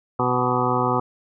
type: harmonic tone with a mistuned harmonic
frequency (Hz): 124.5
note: B2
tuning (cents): +14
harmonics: 1 / 2 / 3 / 4 / 6 / 7 / 8 / 9 / 10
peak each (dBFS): -27 / -27 / -27 / -27 / -27 / -27 / -27 / -27 / -27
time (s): 0.19-1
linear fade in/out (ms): 5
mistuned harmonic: 9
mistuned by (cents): +33
effects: none